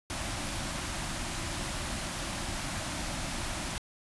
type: band-stop noise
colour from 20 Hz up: pink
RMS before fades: -35 dBFS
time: 0.1-3.78 s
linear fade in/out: 0 ms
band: 370 to 530 Hz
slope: 96 dB/octave
effects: resampled to 24000 Hz